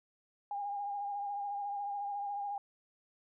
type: tone with vibrato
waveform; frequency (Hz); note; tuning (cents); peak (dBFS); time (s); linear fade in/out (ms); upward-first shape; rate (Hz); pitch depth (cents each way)
sine; 810; G#5; -43; -35; 0.51-2.58; 2; triangle; 14; 37
effects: none